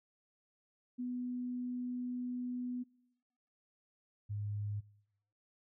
sine tone pair in turn, 247.7 / 103.49 Hz, B3 / G#2, +5 / -6 cents, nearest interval octave + minor third, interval 1511 cents, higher first, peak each -36 / -36 dBFS, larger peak neither, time 0.98-2.84 / 4.29-4.81 s, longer first, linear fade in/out 20 ms, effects noise-tail reverb RT60 1.0 s tail -26 dB re dry

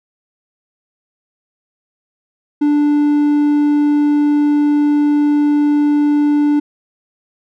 triangle tone, 293.7 Hz, D4, in tune, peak -8 dBFS, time 2.61-6.6 s, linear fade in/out 10 ms, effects none

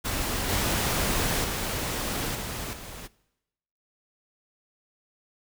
pink noise with level steps, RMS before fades -29 / -26 / -30 / -34 / -41 dBFS, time 0.04-3.08 s, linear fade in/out 20 ms, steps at 0.49 / 1.44 / 2.35 / 2.73 s, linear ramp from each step 2 ms, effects noise-tail reverb RT60 0.9 s tail -21 dB re dry

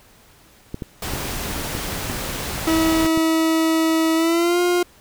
clicks, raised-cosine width 3 ms, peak -14 dBFS, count 7, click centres 0.744 / 0.822 / 1.136 / 1.751 / 2.099 / 3.047 / 3.175 s
pink noise, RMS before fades -27 dBFS, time 1.02-3.07 s, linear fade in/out 5 ms
40% pulse tone with pitch glide, 322.6 to 353.8 Hz, E4 to F4, -37 to +23 cents, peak -15 dBFS, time 2.67-4.83 s, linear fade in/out 5 ms, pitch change +160 cents, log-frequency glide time 4.15-4.6 s
effects pink hiss -51 dBFS RMS until 5 s

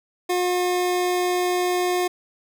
square tone pair together, 359.3 / 718.6 Hz, F4 / F5, +49 / +49 cents, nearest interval octave, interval 1200 cents, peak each -22 / -26 dBFS, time 0.29-2.08 s, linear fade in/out 10 ms, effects none

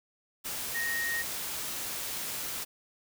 sine tone in noise, 1864.7 Hz, A#6, in tune, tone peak -30 dBFS, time 0.74-1.23 s, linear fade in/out 20 ms, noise white, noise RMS -36 dBFS, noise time 0.44-2.65 s, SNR +3 dB, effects none

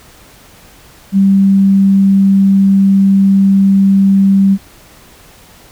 sine tone, 195.3 Hz, G3, 6 cents flat, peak -5 dBFS, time 1.12-4.58 s, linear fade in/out 50 ms, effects pink hiss -41 dBFS RMS until 5.71 s

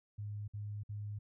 sine tone bursts, 103.83 Hz, G#2, in tune, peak -39 dBFS, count 3, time 0.18-1.19 s, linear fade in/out 10 ms, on 300 ms, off 55 ms, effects none

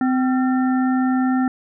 harmonic tone with a mistuned harmonic, 257.3 Hz, C4, 29 cents flat, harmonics 1 / 3 / 5 / 7, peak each -16 / -26 / -30 / -33 dBFS, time 0.01-1.48 s, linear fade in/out 2 ms, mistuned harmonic 5, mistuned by +100 cents, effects none

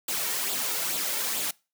white noise with flanger, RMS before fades -29 dBFS, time 0.08-1.51 s, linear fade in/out 5 ms, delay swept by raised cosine 0.25 to 2.25 ms, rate 2.3 Hz, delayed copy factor +0.5, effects noise-tail reverb RT60 0.3 s tail -24 dB re dry + high-pass 200 Hz 12 dB/octave

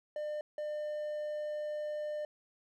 triangle tone bursts at uneven times, 601 Hz, D5, 40 cents sharp, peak -33 dBFS, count 2, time 0.16-0.41 / 0.58-2.25 s, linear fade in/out 2 ms, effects none

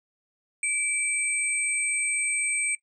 sine tone pair together, 2320 / 8268 Hz, D7 / C9, -22 / -22 cents, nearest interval octave + minor seventh, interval 2200 cents, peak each -27 dBFS, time 0.63-2.75 s, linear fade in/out 2 ms, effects noise-tail reverb RT60 0.1 s tail -19 dB re dry

